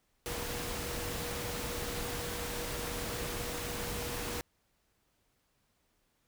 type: tone in noise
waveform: sine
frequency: 480.3 Hz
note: B4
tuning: 48 cents flat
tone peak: -43 dBFS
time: 0.26-4.41 s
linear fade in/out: 0 ms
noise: pink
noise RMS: -38 dBFS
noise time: 0.26-4.41 s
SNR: -8 dB
effects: pink hiss -75 dBFS RMS until 6.27 s